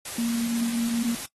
sine tone in noise, 233.1 Hz, A#3, in tune, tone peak -23 dBFS, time 0.18-1.15 s, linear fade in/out 5 ms, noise white, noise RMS -35 dBFS, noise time 0.05-1.26 s, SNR +9 dB, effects noise-tail reverb RT60 0.1 s tail -22 dB re dry + AAC 32 kbps

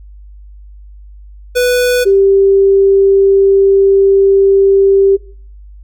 square / sine tone pair in turn, 493.9 / 392 Hz, B4 / G4, 0 / 0 cents, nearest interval major third, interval 400 cents, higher first, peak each -9 / -5 dBFS, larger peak second, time 1.55-2.05 / 2.05-5.17 s, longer second, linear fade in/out 20 ms, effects noise-tail reverb RT60 0.5 s tail -21 dB re dry + added 50 Hz sine -32 dBFS peak until 5.83 s

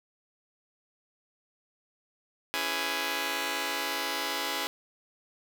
5% pulse chord, C# minor seventh, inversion none, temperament just, 277.2 / 332.6 / 415.8 / 498.9 Hz, C#4 / E4 / G#4 / B4, 0 / +16 / +2 / +17 cents, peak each -25 dBFS, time 2.54-4.67 s, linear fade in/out 0 ms, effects none

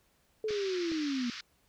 sine linear sweep, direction down, 440 to 233.1 Hz, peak -30 dBFS, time 0.44-1.3 s, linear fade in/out 2 ms
white band-pass noise, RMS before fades -43 dBFS, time 0.48-1.41 s, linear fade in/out 5 ms, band 1200 to 5500 Hz, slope 48 dB/octave
clicks, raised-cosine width 2 ms, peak -32 dBFS, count 2, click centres 0.507 / 0.918 s
effects pink hiss -70 dBFS RMS until 1.68 s

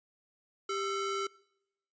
40% pulse ring-modulated tone, 868 Hz, A5, 24 cents flat, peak -28 dBFS, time 0.69-1.27 s, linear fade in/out 5 ms, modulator 474 Hz, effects noise-tail reverb RT60 0.8 s tail -23 dB re dry + resampled to 16000 Hz

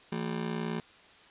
30% pulse ring-modulated tone, 196 Hz, G3, in tune, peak -26 dBFS, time 0.12-0.8 s, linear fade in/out 2 ms, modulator 29.8 Hz, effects white hiss -56 dBFS RMS until 1.3 s + resampled to 8000 Hz

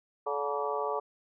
harmonic tone with a mistuned harmonic, 144 Hz, D3, 34 cents flat, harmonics 3 / 4 / 5 / 6 / 7 / 8, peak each -34 / -36 / -38 / -38 / -37 / -36 dBFS, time 0.26-1 s, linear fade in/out 10 ms, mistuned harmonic 7, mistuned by -89 cents, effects none

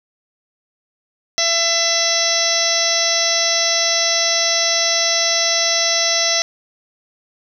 harmonic tone with a mistuned harmonic, 670 Hz, E5, 28 cents sharp, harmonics 1 / 2 / 3 / 4 / 5 / 6 / 7 / 8 / 9, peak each -23 / -30 / -23 / -29 / -26 / -23 / -29 / -20 / -20 dBFS, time 1.38-6.42 s, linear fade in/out 0 ms, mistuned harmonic 7, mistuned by -19 cents, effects 8-bit

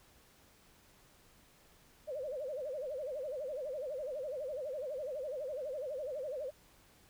sine tone with vibrato, 557 Hz, C#5, 8 cents sharp, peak -37 dBFS, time 2.07-6.51 s, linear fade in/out 20 ms, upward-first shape sine, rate 12 Hz, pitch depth 190 cents each way, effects pink hiss -64 dBFS RMS until 7.09 s

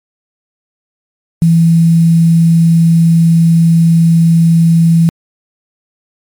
sine tone with quantisation, 165.9 Hz, E3, 11 cents sharp, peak -4 dBFS, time 1.42-5.09 s, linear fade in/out 0 ms, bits 5, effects MP3 96 kbps

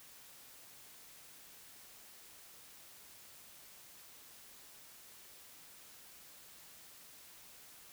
silence, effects white hiss -57 dBFS RMS until 7.92 s

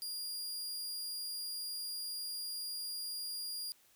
sawtooth tone, 4826 Hz, D8, 46 cents sharp, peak -36 dBFS, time 0.02-3.72 s, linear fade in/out 0 ms, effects white hiss -67 dBFS RMS until 3.95 s

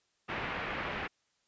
white low-pass noise, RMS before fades -37 dBFS, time 0.28-1.08 s, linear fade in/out 20 ms, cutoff 2400 Hz, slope 24 dB/octave, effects white hiss -75 dBFS RMS until 1.47 s + resampled to 16000 Hz

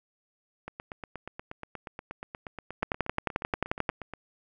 two click trains, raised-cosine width 0.5 ms, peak -11 / -23 dBFS, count 13 / 30, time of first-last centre 2.83-3.892 / 0.68-4.136 s, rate 11.3 / 8.39 Hz, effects none

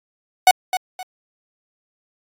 45% pulse tone with echo, 740 Hz, F#5, in tune, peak -7 dBFS, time 0.47-0.51 s, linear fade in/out 2 ms, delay 260 ms, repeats 2, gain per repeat -11 dB, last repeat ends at 1.03 s, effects AAC 48 kbps

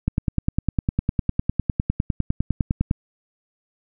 click train, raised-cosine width 5 ms, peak -7 dBFS, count 29, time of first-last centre 0.08-2.911 s, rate 9.89 Hz, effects none

